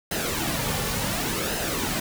pink noise with flanger, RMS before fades -27 dBFS, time 0.11-2 s, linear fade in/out 5 ms, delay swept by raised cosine 0.87 to 3.17 ms, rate 0.69 Hz, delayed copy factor -0.6, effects none

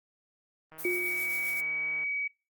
click train, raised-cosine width 0.5 ms, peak -36 dBFS, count 209, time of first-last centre 0.72-2.036 s, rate 158 Hz
violet noise with tremolo, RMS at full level -38 dBFS, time 0.78-1.61 s, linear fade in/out 10 ms, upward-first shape triangle, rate 7.5 Hz, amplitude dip 50%
sine tone, 2269 Hz, C#7, 40 cents sharp, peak -29 dBFS, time 0.84-2.28 s, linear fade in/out 10 ms
sine tone with exponential decay, 358.4 Hz, F4, 45 cents sharp, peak -26 dBFS, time 0.85-1.54 s, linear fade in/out 1 ms, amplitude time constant 150 ms
effects noise-tail reverb RT60 0.3 s tail -23 dB re dry + Opus 24 kbps

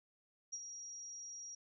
sine tone with ADSR envelope, 5690 Hz, F8, 31 cents sharp, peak -39 dBFS, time 0.52-1.55 s, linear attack 17 ms, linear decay 47 ms, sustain -7 dB, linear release 5 ms, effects none

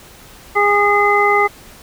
harmonic tone, 409.8 Hz, G#4, 23 cents flat, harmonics 1 / 2 / 3 / 5, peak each -16 / -16 / -16 / -16 dBFS, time 0.55-1.48 s, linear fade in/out 20 ms, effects pink hiss -41 dBFS RMS until 1.82 s

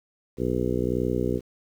harmonic tone, 61.74 Hz, B1, in tune, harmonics 1 / 2 / 3 / 4 / 5 / 6 / 7 / 8, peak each -33 / -31 / -32 / -30 / -32 / -29 / -30 / -33 dBFS, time 0.37-1.41 s, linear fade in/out 50 ms, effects 9-bit

